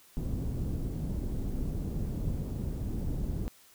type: low-pass noise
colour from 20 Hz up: pink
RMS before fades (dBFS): -33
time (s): 0.17-3.48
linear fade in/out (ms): 0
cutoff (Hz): 240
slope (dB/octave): 12
effects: white hiss -59 dBFS RMS until 3.74 s